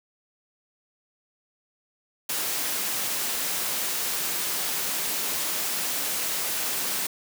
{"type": "high-pass noise", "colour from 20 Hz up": "white", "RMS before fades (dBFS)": -28, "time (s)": [2.29, 7.07], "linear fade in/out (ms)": 5, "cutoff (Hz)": 160, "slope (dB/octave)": 12, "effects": []}